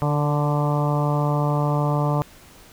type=harmonic tone with a mistuned harmonic; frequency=146.83 Hz; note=D3; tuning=in tune; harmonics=1 / 2 / 3 / 4 / 5 / 6 / 7 / 8; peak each=-20 / -29 / -31 / -28 / -31 / -30 / -31 / -33 dBFS; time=0.02-2.22 s; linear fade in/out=0 ms; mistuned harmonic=3; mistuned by=+22 cents; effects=pink hiss -48 dBFS RMS until 2.72 s